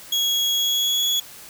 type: tone with pitch glide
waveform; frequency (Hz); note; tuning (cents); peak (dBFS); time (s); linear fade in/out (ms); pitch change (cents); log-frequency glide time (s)
35% pulse; 3322 to 3370; G#7 to G#7; 0 to +25; -17; 0.12-1.2; 5; +25; 0.53-1.06
effects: white hiss -42 dBFS RMS until 1.49 s